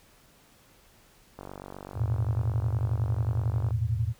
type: click train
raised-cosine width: 1 ms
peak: -26 dBFS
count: 112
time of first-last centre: 1.39-3.707 s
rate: 47.9 Hz
type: chord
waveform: sine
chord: E suspended fourth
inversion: none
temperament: equal with one note detuned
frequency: 82.41 / 110 / 121.07 Hz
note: E2 / A2 / B2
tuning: 0 / 0 / -34 cents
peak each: -31 / -27 / -30 dBFS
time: 1.94-4.14 s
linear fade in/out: 50 ms
effects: pink hiss -59 dBFS RMS until 4.19 s